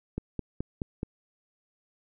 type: click train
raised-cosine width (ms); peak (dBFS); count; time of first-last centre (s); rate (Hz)
3; -18; 5; 0.18-1.031; 4.7
effects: none